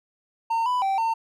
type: tone with pitch steps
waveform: triangle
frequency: 912 / 994 / 777 / 906 Hz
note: A#5 / B5 / G5 / A#5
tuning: -38 / +11 / -16 / -50 cents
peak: -19 dBFS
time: 0.5-1.14 s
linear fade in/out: 10 ms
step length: 160 ms
effects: none